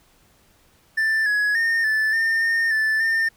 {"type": "tone with pitch steps", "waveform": "triangle", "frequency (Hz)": [1771, 1680, 1828, 1750, 1810, 1826, 1755, 1807], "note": ["A6", "G#6", "A#6", "A6", "A6", "A#6", "A6", "A6"], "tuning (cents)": [11, 19, -34, -10, 48, -36, -5, 46], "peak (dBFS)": -16, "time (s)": [0.97, 3.29], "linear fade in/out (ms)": 10, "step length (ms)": 290, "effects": ["pink hiss -58 dBFS RMS until 3.36 s"]}